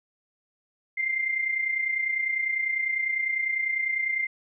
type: tone pair together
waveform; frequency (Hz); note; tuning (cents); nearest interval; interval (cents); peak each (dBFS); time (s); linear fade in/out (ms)
sine; 2093 / 2123; C7 / C7; 0 / +25; unison; 25; -25 / -32; 0.97-4.27; 10
effects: none